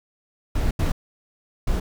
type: noise bursts at uneven times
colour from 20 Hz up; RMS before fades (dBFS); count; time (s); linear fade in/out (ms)
brown; -21; 3; 0.55-0.71 / 0.79-0.92 / 1.67-1.8; 5
effects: none